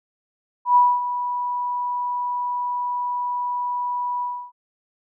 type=tone with ADSR envelope; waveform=sine; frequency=980 Hz; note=B5; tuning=14 cents flat; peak=-10 dBFS; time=0.65-4.52 s; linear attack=110 ms; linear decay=240 ms; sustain=-12 dB; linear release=300 ms; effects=none